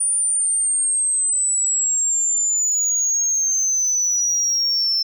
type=exponential sweep; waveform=sine; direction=down; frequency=9397 to 5320 Hz; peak=-15 dBFS; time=0-5.03 s; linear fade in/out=10 ms; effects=tanh soft clip ceiling -14 dBFS